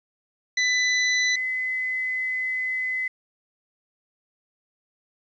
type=tone pair in turn; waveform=sawtooth / sine; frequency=1997 / 2026 Hz; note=B6 / B6; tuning=+19 / +44 cents; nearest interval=unison; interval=25 cents; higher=second; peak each=-16 / -24 dBFS; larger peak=first; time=0.57-1.36 / 1.36-3.08 s; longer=second; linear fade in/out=5 ms; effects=resampled to 16000 Hz + 9-bit